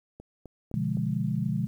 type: click train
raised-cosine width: 2 ms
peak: -30 dBFS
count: 4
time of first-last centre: 0.2-0.971 s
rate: 3.89 Hz
type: chord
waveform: sine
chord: B diminished seventh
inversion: none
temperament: equal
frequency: 123.47 / 146.83 / 174.61 / 207.7 Hz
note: B2 / D3 / F3 / Ab3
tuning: 0 / 0 / 0 / 0 cents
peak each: -31 / -31 / -31 / -31 dBFS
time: 0.74-1.67 s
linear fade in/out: 0 ms
effects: 10-bit